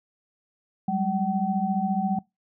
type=tone cluster; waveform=sine; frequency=188 / 202.5 / 761 Hz; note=F#3 / G#3 / F#5; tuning=+28 / -43 / +48 cents; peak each=-27 dBFS; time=0.88-2.19 s; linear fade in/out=5 ms; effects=noise-tail reverb RT60 0.2 s tail -23 dB re dry